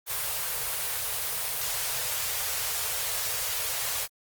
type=band-stop noise; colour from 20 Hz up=white; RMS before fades=-30 dBFS; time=0.06-4.08 s; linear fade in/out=50 ms; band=150 to 420 Hz; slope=96 dB/octave; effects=Opus 24 kbps